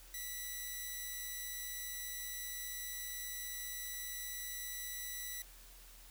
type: tone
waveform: 5% pulse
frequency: 1965 Hz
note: B6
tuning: 9 cents flat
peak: -31 dBFS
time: 0.14-5.42 s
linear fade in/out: 2 ms
effects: added 41 Hz sine -57 dBFS peak until 6.1 s + white hiss -59 dBFS RMS until 6.1 s